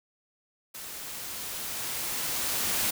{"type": "noise with level ramp", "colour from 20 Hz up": "white", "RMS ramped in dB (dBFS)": [-41, -27], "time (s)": [0.74, 2.91], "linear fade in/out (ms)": 10, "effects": []}